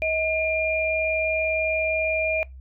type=tone pair together; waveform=sine; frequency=636 / 2401 Hz; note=D#5 / D7; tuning=+38 / +38 cents; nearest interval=octave + major seventh; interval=2300 cents; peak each=-24 dBFS; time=0.02-2.43 s; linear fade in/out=0 ms; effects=noise-tail reverb RT60 0.2 s tail -22 dB re dry + added 65 Hz sine -39 dBFS peak until 2.6 s